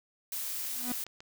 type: noise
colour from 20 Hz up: blue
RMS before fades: -36 dBFS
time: 0.32-1.04 s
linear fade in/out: 2 ms
type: click train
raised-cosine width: 0.2 ms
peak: -30 dBFS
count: 5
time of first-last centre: 0.65-1.205 s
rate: 7.21 Hz
type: tone with exponential growth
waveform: 45% pulse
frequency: 246.9 Hz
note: B3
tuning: in tune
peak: -30 dBFS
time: 0.7-0.92 s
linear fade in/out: 2 ms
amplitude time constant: 47 ms
effects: none